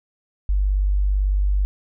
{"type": "tone", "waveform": "sine", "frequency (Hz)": 49, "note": "G1", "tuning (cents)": 0, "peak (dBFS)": -16, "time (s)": [0.49, 1.65], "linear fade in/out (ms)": 0, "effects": []}